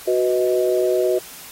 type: chord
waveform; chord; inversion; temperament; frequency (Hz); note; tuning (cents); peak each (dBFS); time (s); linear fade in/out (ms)
sine; B major; second; equal with one note detuned; 370 / 493.9 / 627.3; F#4 / B4 / D#5; 0 / 0 / +14; -18 / -22 / -21; 0.07-1.19; 10
effects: white hiss -39 dBFS RMS until 1.51 s + AAC 48 kbps